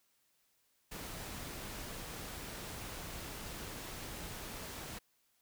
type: noise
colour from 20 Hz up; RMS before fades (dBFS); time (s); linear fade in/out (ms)
pink; -45; 0.91-4.99; 10
effects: white hiss -75 dBFS RMS until 5.41 s